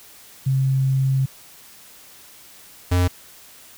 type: tone pair in turn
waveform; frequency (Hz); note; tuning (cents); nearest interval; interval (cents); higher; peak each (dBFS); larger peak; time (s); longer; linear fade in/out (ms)
sine / square; 133.6 / 89.41; C3 / F2; +36 / +41; perfect fifth; 695; first; -16; neither; 0.46-1.26 / 2.91-3.08; first; 10
effects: white hiss -46 dBFS RMS until 3.77 s